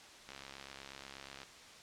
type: click train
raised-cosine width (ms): 0.2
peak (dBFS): -30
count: 79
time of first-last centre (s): 0.29-1.432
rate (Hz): 68.3
effects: white hiss -55 dBFS RMS until 1.82 s + low-pass 6000 Hz 12 dB/octave